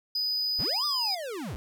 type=tone; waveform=triangle; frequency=4978 Hz; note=D#8; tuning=in tune; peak=-25 dBFS; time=0.15-1.15 s; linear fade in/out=5 ms
type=linear two-way sweep; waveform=square; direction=up then down; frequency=49.1 to 1217 to 49.1 Hz; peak=-34 dBFS; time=0.59-1.56 s; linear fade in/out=0 ms; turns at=0.85 s
effects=none